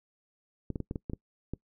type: clicks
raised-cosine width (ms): 3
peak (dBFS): -21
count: 8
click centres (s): 0.703 / 0.758 / 0.803 / 0.911 / 0.958 / 1.098 / 1.134 / 1.536
effects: noise-tail reverb RT60 0.1 s tail -23 dB re dry